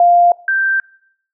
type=tone pair in turn; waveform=sine; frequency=698.5 / 1568.1 Hz; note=F5 / G6; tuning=0 / 0 cents; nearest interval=octave + major second; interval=1400 cents; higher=second; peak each=-6 / -12 dBFS; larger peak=first; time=0-0.32 / 0.48-0.8 s; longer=neither; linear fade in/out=2 ms; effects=noise-tail reverb RT60 0.7 s tail -24 dB re dry